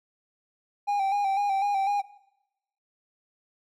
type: tone with vibrato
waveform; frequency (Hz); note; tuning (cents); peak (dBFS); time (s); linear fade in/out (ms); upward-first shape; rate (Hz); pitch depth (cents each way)
triangle; 797; G5; +28; -21; 0.87-2.02; 20; square; 4; 41
effects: noise-tail reverb RT60 0.9 s tail -21 dB re dry